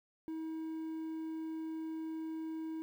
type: tone with quantisation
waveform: triangle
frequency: 319.8 Hz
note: D#4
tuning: 48 cents sharp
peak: -36 dBFS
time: 0.28-2.82 s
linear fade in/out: 0 ms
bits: 11
effects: none

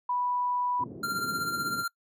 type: tone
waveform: sine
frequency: 985 Hz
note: B5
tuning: 5 cents flat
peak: -26 dBFS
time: 0.09-0.84 s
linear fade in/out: 5 ms
type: band-pass noise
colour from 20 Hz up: white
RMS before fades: -41 dBFS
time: 0.79-1.84 s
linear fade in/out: 20 ms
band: 110 to 360 Hz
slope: 24 dB/octave
type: tone with tremolo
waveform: square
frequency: 1385 Hz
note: F6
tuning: 15 cents flat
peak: -27 dBFS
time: 1.03-1.88 s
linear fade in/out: 5 ms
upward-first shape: triangle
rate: 16 Hz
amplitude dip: 55%
effects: noise-tail reverb RT60 0.1 s tail -24 dB re dry

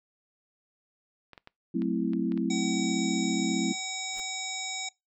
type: clicks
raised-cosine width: 0.3 ms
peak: -30 dBFS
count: 7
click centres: 1.333 / 1.378 / 1.474 / 1.82 / 2.134 / 2.32 / 2.376 s
type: chord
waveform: sine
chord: F# half-diminished seventh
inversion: none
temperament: equal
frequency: 185 / 220 / 261.6 / 329.6 Hz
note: F#3 / A3 / C4 / E4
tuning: 0 / 0 / 0 / 0 cents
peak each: -31 dBFS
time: 1.74-3.73 s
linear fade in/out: 10 ms
type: harmonic tone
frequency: 760 Hz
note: F#5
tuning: 46 cents sharp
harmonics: 1 / 3 / 5 / 7 / 9 / 10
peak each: -42 / -38 / -38 / -42 / -38 / -42 dBFS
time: 2.5-4.89 s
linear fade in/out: 5 ms
type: noise with exponential growth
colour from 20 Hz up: pink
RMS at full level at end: -44 dBFS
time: 4.07-4.2 s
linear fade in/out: 1 ms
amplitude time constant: 28 ms
effects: noise-tail reverb RT60 0.2 s tail -23 dB re dry

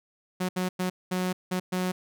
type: tone bursts at uneven times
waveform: sawtooth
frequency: 183.2 Hz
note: F#3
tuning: 17 cents flat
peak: -22 dBFS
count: 6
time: 0.4-0.49 / 0.56-0.69 / 0.79-0.9 / 1.11-1.33 / 1.51-1.6 / 1.72-1.92 s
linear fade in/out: 10 ms
effects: none

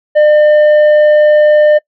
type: tone with tanh clipping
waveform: triangle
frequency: 602 Hz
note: D5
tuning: 43 cents sharp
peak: -5 dBFS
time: 0.15-1.79 s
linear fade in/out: 20 ms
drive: 10 dB
effects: noise-tail reverb RT60 0.1 s tail -24 dB re dry

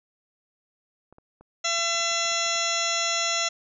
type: clicks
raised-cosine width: 1 ms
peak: -36 dBFS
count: 11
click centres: 1.126 / 1.184 / 1.41 / 1.79 / 1.95 / 2.004 / 2.116 / 2.254 / 2.32 / 2.464 / 2.556 s
type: harmonic tone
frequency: 675 Hz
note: E5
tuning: 41 cents sharp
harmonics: 1 / 2 / 3 / 4 / 5 / 6 / 8 / 9 / 10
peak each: -32 / -32 / -32 / -32 / -32 / -32 / -32 / -32 / -32 dBFS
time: 1.64-3.49 s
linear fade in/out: 10 ms
effects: none

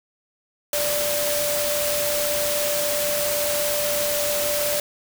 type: tone in noise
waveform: sine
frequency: 587.3 Hz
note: D5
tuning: in tune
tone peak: -24 dBFS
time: 0.73-4.8 s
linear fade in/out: 2 ms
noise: white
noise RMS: -25 dBFS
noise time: 0.73-4.8 s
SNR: -2 dB
effects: none

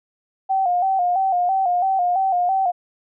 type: tone with vibrato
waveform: sine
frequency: 740 Hz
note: F#5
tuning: in tune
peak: -16 dBFS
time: 0.49-2.72 s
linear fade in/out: 20 ms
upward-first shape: square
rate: 3 Hz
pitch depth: 68 cents each way
effects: none

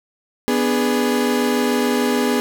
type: chord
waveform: 35% pulse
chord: G# diminished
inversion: first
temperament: equal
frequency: 246.9 / 293.7 / 415.3 Hz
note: B3 / D4 / G#4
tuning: 0 / 0 / 0 cents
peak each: -17 / -23 / -19 dBFS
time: 0.48-2.4 s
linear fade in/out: 0 ms
effects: none

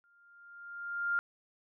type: tone with exponential growth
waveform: sine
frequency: 1400 Hz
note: F6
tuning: 4 cents sharp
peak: -26 dBFS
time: 0.04-1.19 s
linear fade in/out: 0 ms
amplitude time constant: 250 ms
effects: none

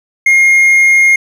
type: tone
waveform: triangle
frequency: 2136 Hz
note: C7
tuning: 35 cents sharp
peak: -3 dBFS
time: 0.26-1.16 s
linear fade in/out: 5 ms
effects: none

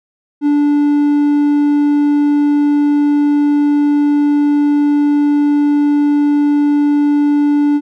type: tone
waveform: triangle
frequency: 291.4 Hz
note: D4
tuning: 13 cents flat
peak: -7 dBFS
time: 0.41-7.81 s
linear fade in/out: 50 ms
effects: none

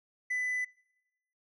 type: tone with hard clipping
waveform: sine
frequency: 1999 Hz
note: B6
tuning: 20 cents sharp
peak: -30 dBFS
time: 0.3-0.65 s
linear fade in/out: 10 ms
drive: 2 dB
effects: noise-tail reverb RT60 1.0 s tail -25 dB re dry

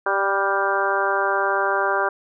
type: harmonic tone with a mistuned harmonic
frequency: 196.3 Hz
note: G3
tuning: 3 cents sharp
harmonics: 2 / 3 / 4 / 5 / 6 / 7 / 8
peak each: -26 / -26 / -26 / -26 / -26 / -26 / -26 dBFS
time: 0.06-2.09 s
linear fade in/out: 5 ms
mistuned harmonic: 7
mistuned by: +40 cents
effects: none

